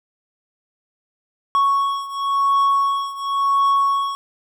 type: beating tone pair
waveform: triangle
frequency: 1108.7 / 1109.64 Hz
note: C#6 / C#6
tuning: 0 / +1 cents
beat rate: 0.94 Hz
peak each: -16 / -19 dBFS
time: 1.55-4.15 s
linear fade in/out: 0 ms
effects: none